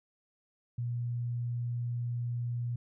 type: tone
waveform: sine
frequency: 120.1 Hz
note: B2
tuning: 48 cents flat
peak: -31 dBFS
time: 0.78-2.76 s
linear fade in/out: 5 ms
effects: none